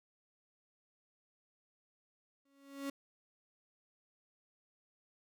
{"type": "tone with exponential growth", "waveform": "35% pulse", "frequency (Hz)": 277.2, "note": "C#4", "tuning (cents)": 0, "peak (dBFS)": -34, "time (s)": [2.45, 2.9], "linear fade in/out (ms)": 5, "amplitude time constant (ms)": 96, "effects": []}